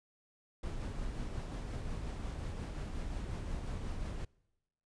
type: noise with tremolo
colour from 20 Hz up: brown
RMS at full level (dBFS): -38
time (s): 0.63-4.25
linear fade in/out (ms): 5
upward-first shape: triangle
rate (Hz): 5.6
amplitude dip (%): 35
effects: noise-tail reverb RT60 1.0 s tail -26 dB re dry + resampled to 22050 Hz